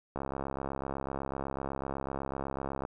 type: click train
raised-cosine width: 1 ms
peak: -21 dBFS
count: 184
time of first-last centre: 0.16-2.851 s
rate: 68 Hz
effects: none